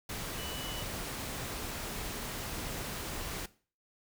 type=tone in noise; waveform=sine; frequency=2960 Hz; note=F#7; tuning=in tune; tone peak=-43 dBFS; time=0.38-0.83 s; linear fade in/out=5 ms; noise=pink; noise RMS=-39 dBFS; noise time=0.09-3.46 s; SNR=-7 dB; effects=noise-tail reverb RT60 0.4 s tail -18 dB re dry